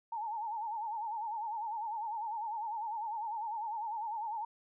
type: tone with vibrato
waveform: sine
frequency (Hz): 880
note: A5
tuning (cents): 0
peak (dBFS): -35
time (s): 0.12-4.45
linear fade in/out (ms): 5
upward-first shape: sine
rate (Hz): 10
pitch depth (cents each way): 110
effects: none